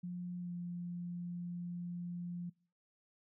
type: tone with pitch glide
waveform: sine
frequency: 177.5 to 174.85 Hz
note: F3 to F3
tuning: +28 to +2 cents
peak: -39 dBFS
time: 0.03-2.5 s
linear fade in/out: 10 ms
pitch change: -26 cents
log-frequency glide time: 0.39-0.52 s
effects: noise-tail reverb RT60 0.5 s tail -26 dB re dry